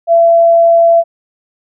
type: tone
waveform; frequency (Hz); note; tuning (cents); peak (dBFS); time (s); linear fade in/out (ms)
sine; 673; E5; +36; -4; 0.07-1.04; 50
effects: none